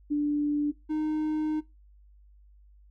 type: tone pair in turn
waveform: sine / triangle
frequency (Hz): 293.7 / 308.2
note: D4 / D#4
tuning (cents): 0 / -16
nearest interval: minor second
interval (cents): 84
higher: second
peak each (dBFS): -23 / -24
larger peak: first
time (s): 0.1-0.72 / 0.89-1.61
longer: second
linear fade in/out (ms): 20
effects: noise-tail reverb RT60 0.2 s tail -19 dB re dry + added 50 Hz sine -53 dBFS peak until 2.9 s